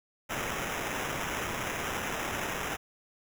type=noise with sample-and-hold; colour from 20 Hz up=blue; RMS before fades=-34 dBFS; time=0.29-2.77 s; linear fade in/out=20 ms; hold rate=4410 Hz; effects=none